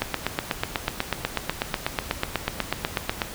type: click train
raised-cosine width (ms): 0.3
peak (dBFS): -6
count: 27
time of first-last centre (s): 0.02-3.218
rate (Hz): 8.13
effects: pink hiss -37 dBFS RMS until 3.34 s